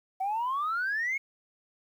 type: exponential sweep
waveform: sine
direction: up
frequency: 745 to 2217 Hz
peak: -26 dBFS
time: 0.2-1.18 s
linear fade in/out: 10 ms
effects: tanh soft clip ceiling -24 dBFS + 10-bit